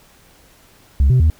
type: tone with pitch steps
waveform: sine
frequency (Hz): 68.6 / 127.6 / 78.7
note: C#2 / C3 / D#2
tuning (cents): -17 / -43 / +20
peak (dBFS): -7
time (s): 1-1.3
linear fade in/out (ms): 0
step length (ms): 100
effects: tanh soft clip ceiling -8 dBFS + pink hiss -50 dBFS RMS until 1.39 s